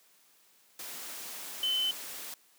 sine tone in noise, 3046 Hz, F#7, 50 cents sharp, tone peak -27 dBFS, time 1.63-1.91 s, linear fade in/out 2 ms, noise white, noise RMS -42 dBFS, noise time 0.79-2.34 s, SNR +12 dB, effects white hiss -64 dBFS RMS until 2.58 s + high-pass 200 Hz 12 dB/octave

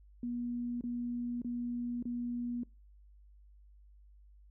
sine tone bursts, 241 Hz, B3, 42 cents flat, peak -34 dBFS, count 4, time 0.23-2.634 s, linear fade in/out 2 ms, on 580 ms, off 28 ms, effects noise-tail reverb RT60 0.3 s tail -24 dB re dry + added 50 Hz sine -56 dBFS peak until 4.5 s

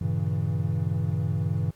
triangle chord, G diminished seventh, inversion none, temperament equal with one note detuned, 98 / 116.54 / 138.59 / 161.8 Hz, G2 / Bb2 / Db3 / Fb3, 0 / 0 / 0 / -32 cents, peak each -26 / -29 / -28 / -27 dBFS, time 0.01-1.71 s, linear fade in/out 5 ms, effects pink hiss -62 dBFS RMS until 1.75 s + AAC 64 kbps

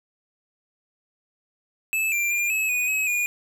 square tone with pitch steps, 2615 / 2371 / 2402 / 2584 / 2476 / 2558 / 2439 Hz, E7 / D7 / D7 / E7 / D#7 / D#7 / D#7, -15 / +16 / +38 / -35 / -9 / +47 / -35 cents, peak -22 dBFS, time 1.93-3.26 s, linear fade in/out 0 ms, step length 190 ms, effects none

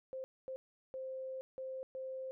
sine tone bursts at uneven times, 524 Hz, C5, 2 cents sharp, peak -40 dBFS, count 5, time 0.13-0.24 / 0.48-0.56 / 0.94-1.41 / 1.58-1.83 / 1.95-2.31 s, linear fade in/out 0 ms, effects none

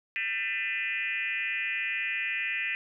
sine tone with frequency modulation, 2221 Hz, C#7, 3 cents sharp, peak -28 dBFS, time 0.16-2.75 s, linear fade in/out 0 ms, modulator 216 Hz, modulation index 2.2, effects none

